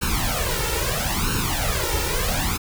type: noise with flanger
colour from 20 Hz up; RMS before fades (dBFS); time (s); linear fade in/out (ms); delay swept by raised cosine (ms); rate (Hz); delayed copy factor
pink; -23; 0.01-2.58; 20; 0.73 to 2.23; 0.76; +0.9
effects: none